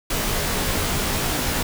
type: noise with comb filter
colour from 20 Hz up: pink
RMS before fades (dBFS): -23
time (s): 0.1-1.63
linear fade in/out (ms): 5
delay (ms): 18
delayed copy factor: -0.9
effects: none